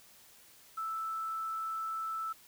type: tone with quantisation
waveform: sine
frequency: 1318.5 Hz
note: E6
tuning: in tune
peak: -34 dBFS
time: 0.77-2.33 s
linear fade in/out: 10 ms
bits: 10
effects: white hiss -59 dBFS RMS until 2.47 s